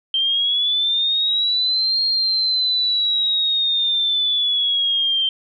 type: linear two-way sweep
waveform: sine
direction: up then down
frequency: 3136 to 4236 to 3136 Hz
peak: -16 dBFS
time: 0.14-5.29 s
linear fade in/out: 2 ms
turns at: 2.03 s
effects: none

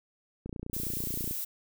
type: click train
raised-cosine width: 3 ms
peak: -25 dBFS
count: 26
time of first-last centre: 0.46-1.31 s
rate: 29.4 Hz
type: noise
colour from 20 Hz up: violet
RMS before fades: -35 dBFS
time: 0.73-1.45 s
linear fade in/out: 10 ms
effects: none

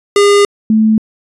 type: tone pair in turn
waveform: square / sine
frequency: 405.8 / 218.5 Hz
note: G#4 / A3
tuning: -40 / -12 cents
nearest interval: major seventh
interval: 1072 cents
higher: first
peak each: -6 dBFS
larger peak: neither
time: 0.16-0.45 / 0.7-0.98 s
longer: first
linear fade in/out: 2 ms
effects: resampled to 24000 Hz

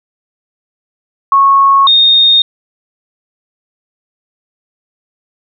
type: tone pair in turn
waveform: sine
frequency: 1100 / 3689 Hz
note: C#6 / A#7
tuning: -14 / -19 cents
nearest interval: octave + major sixth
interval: 2095 cents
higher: second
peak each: -4 dBFS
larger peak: neither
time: 1.32-1.87 / 1.87-2.42 s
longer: neither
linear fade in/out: 2 ms
effects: none

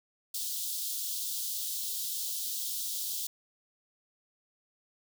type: high-pass noise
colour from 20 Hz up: white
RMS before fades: -35 dBFS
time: 0.34-3.27 s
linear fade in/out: 5 ms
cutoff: 3300 Hz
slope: 48 dB/octave
effects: none

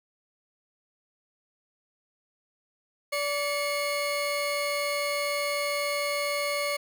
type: tone pair together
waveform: 30% pulse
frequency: 577 / 2177 Hz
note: D5 / C#7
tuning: -31 / -32 cents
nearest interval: octave + major seventh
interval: 2299 cents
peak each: -26 / -28 dBFS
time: 3.12-6.77 s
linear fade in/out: 10 ms
effects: none

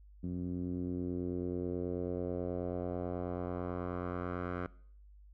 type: tone with low-pass filter sweep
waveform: 10% pulse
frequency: 89.2 Hz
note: F2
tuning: 37 cents sharp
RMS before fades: -37 dBFS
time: 0.23-4.67 s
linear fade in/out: 10 ms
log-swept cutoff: 220 to 1500 Hz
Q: 2
effects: noise-tail reverb RT60 0.6 s tail -22 dB re dry + added 50 Hz sine -54 dBFS peak until 5.33 s

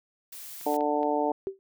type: noise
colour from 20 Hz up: blue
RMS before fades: -42 dBFS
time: 0.32-0.77 s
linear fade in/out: 5 ms
type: clicks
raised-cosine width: 0.3 ms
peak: -31 dBFS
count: 4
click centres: 0.612 / 0.743 / 0.808 / 1.031 s
type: harmonic tone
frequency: 147.9 Hz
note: D3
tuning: 13 cents sharp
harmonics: 2 / 3 / 4 / 5 / 6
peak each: -30 / -30 / -30 / -30 / -30 dBFS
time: 0.66-1.32 s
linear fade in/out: 5 ms
type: tone with exponential decay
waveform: sine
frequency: 387.4 Hz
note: G4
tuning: 20 cents flat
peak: -24 dBFS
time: 1.47-1.59 s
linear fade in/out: 0 ms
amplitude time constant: 25 ms
effects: none

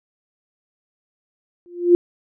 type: tone with exponential growth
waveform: sine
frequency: 350 Hz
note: F4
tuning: 4 cents sharp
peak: -5 dBFS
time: 1.66-1.95 s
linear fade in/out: 0 ms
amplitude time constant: 61 ms
effects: none

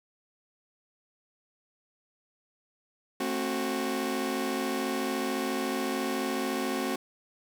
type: chord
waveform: sawtooth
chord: F# diminished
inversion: first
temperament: just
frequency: 222 / 266.4 / 370 Hz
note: A3 / C4 / F#4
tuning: +16 / +31 / 0 cents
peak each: -31 / -28 / -29 dBFS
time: 3.2-6.96 s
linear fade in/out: 5 ms
effects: 9-bit

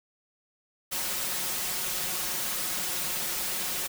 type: noise with comb filter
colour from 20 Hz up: white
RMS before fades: -31 dBFS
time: 0.91-3.88 s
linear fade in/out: 20 ms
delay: 5.5 ms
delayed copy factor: +0.85
effects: none

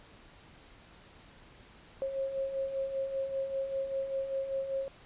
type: beating tone pair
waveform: sine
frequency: 536 / 541.1 Hz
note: C5 / C#5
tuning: +42 / -42 cents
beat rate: 5.1 Hz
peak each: -40 / -32 dBFS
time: 2.02-4.88 s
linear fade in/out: 0 ms
effects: pink hiss -56 dBFS RMS until 5.05 s + resampled to 8000 Hz

